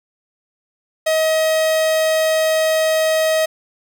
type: tone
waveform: 45% pulse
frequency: 634 Hz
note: D#5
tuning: 32 cents sharp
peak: -14 dBFS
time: 1.06-3.46 s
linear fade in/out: 10 ms
effects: none